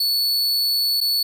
45% pulse tone with dropouts, 4435 Hz, C#8, in tune, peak -17 dBFS, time 0-1.23 s, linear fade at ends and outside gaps 5 ms, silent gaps 1.005-1.011 s, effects none

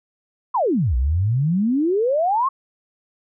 sine exponential two-way sweep, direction down then up, 1118 to 58.27 to 1118 Hz, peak -16 dBFS, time 0.54-2.49 s, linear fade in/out 10 ms, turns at 0.96 s, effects none

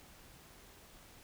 silence, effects pink hiss -58 dBFS RMS until 1.23 s

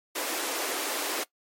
pink high-pass noise, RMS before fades -31 dBFS, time 0.15-1.24 s, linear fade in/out 10 ms, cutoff 290 Hz, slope 48 dB/octave, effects noise-tail reverb RT60 0.1 s tail -20 dB re dry + MP3 64 kbps

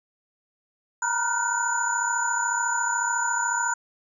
sine tone cluster, 936 / 970 / 1418 / 1520 / 6960 Hz, A#5 / B5 / F6 / F#6 / A8, +7 / -31 / +26 / +46 / -20 cents, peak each -29 dBFS, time 1.02-3.74 s, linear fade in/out 5 ms, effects none

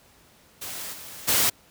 white noise with level steps, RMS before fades -35 / -41 / -21 dBFS, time 0.61-1.5 s, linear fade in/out 10 ms, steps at 0.92 / 1.27 s, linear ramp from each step 20 ms, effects pink hiss -56 dBFS RMS until 1.7 s + high-pass 60 Hz 12 dB/octave

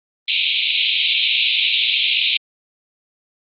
white band-pass noise, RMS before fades -18 dBFS, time 0.28-2.37 s, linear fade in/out 2 ms, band 2300 to 3900 Hz, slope 96 dB/octave, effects Opus 32 kbps

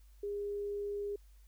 sine tone, 407.5 Hz, G#4, 33 cents flat, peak -35 dBFS, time 0.23-1.16 s, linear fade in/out 5 ms, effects added 50 Hz sine -56 dBFS peak until 1.47 s + white hiss -72 dBFS RMS until 1.47 s

